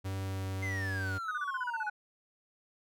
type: tone with vibrato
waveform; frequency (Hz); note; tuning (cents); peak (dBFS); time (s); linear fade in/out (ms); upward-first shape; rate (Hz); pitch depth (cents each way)
45% pulse; 95.9; G2; -37; -34; 0.04-1.19; 20; sine; 1.7; 8
type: exponential sweep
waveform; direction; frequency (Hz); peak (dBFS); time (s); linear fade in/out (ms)
triangle; down; 2101 to 820; -34; 0.62-1.9; 10
type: tone bursts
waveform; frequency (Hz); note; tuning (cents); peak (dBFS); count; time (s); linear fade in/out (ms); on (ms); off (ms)
sine; 1480; F#6; 0; -32; 10; 1.28-1.898; 5; 33; 32
effects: none